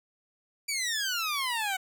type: exponential sweep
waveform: 15% pulse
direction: down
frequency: 2349 to 740 Hz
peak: -22 dBFS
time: 0.68-1.77 s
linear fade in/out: 10 ms
effects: none